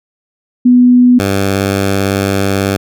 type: tone pair in turn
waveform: sine / 10% pulse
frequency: 247.1 / 98.06 Hz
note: B3 / G2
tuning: +1 / +1 cents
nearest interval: octave + major third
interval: 1600 cents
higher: first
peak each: -3 dBFS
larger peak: neither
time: 0.65-1.19 / 1.19-2.77 s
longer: second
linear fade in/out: 10 ms
effects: none